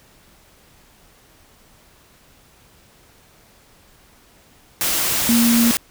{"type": "tone in noise", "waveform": "sine", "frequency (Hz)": 233.9, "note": "A#3", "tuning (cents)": 6, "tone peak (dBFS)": -13, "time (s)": [5.29, 5.71], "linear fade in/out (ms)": 0, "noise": "white", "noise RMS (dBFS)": -20, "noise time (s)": [4.81, 5.77], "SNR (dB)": 4, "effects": ["pink hiss -52 dBFS RMS until 5.9 s"]}